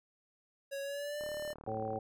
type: tone with pitch glide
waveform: square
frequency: 554.4 to 597.6 Hz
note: C#5 to D5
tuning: 0 to +30 cents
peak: -38 dBFS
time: 0.71-1.54 s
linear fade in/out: 20 ms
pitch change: +130 cents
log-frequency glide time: 0.82-1.23 s
type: click train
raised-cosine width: 1 ms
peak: -35 dBFS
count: 29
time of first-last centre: 1.21-1.959 s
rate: 37.4 Hz
type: harmonic tone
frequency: 110 Hz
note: A2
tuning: in tune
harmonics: 1 / 2 / 3 / 4 / 5 / 7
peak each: -44 / -45 / -47 / -42 / -40 / -39 dBFS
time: 1.67-1.99 s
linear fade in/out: 5 ms
effects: none